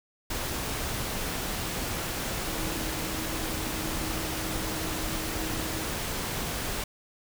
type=tone in noise; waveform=sine; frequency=317.4 Hz; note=D#4; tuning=35 cents sharp; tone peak=-38 dBFS; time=2.47-5.84 s; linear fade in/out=5 ms; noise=pink; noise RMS=-32 dBFS; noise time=0.3-6.84 s; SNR=-9 dB; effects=none